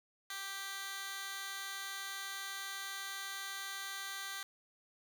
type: tone with high-pass filter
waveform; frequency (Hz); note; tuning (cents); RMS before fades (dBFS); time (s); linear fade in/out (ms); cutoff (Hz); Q
15% pulse; 392; G4; 0; -43; 0.3-4.43; 2; 2000; 1.1
effects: none